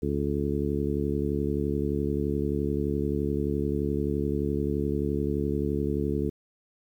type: harmonic tone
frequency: 71.6 Hz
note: D2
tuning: 43 cents flat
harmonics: 1 / 2 / 3 / 4 / 5 / 6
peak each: -32 / -32 / -32 / -32 / -32 / -32 dBFS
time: 0.02-6.3 s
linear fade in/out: 10 ms
effects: 10-bit